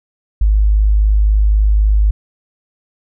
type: tone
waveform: sine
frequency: 51.9 Hz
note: G#1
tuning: in tune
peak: -8 dBFS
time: 0.41-2.11 s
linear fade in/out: 5 ms
effects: none